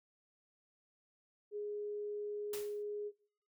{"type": "tone", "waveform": "sine", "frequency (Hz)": 415.3, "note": "G#4", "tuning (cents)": 0, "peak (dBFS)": -38, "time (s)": [1.51, 3.12], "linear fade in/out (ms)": 50}
{"type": "noise with exponential decay", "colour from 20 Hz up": "white", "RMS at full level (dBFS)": -42, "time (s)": [2.53, 2.83], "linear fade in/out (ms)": 5, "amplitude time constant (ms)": 65}
{"effects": ["noise-tail reverb RT60 0.6 s tail -23 dB re dry"]}